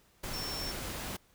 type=tone in noise; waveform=sine; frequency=5420 Hz; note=E8; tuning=47 cents sharp; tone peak=-38 dBFS; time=0.33-0.72 s; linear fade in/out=10 ms; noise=pink; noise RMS=-39 dBFS; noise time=0.23-1.17 s; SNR=-2 dB; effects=pink hiss -66 dBFS RMS until 1.34 s